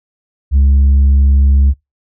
sine tone, 68.9 Hz, C#2, 10 cents flat, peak -3 dBFS, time 0.51-1.74 s, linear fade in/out 50 ms, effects noise-tail reverb RT60 0.2 s tail -25 dB re dry + tanh soft clip ceiling -5 dBFS

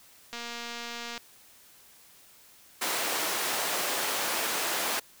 click train, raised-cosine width 0.2 ms, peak -21 dBFS, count 201, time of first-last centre 0.33-1.177 s, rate 236 Hz
pink high-pass noise, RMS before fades -30 dBFS, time 2.81-5 s, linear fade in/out 10 ms, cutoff 510 Hz, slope 12 dB/octave
effects white hiss -56 dBFS RMS until 5.2 s

